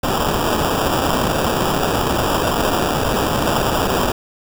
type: noise with sample-and-hold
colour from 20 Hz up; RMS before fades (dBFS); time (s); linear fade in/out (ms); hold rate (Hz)
white; -18; 0.03-4.12; 5; 2100
effects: none